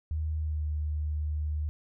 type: tone with pitch glide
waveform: sine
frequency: 77.78 to 75.7 Hz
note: D#2 to D#2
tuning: 0 to -47 cents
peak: -28 dBFS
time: 0.11-1.69 s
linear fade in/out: 0 ms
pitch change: -47 cents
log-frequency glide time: 0.39-0.65 s
effects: none